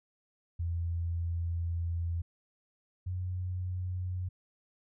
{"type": "tone pair in turn", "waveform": "sine", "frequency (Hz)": [84.8, 91.07], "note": ["E2", "F#2"], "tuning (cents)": [50, -27], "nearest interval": "minor second", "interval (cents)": 123, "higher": "second", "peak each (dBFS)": [-30, -32], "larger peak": "first", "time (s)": [[0.59, 2.22], [3.06, 4.29]], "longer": "first", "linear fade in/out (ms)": 10, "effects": []}